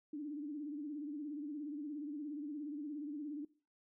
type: tone with vibrato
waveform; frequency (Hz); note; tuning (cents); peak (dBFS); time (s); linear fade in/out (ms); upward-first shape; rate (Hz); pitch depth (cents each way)
sine; 294.7; D4; +6; -40; 0.13-3.45; 5; sine; 17; 87
effects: noise-tail reverb RT60 0.4 s tail -22 dB re dry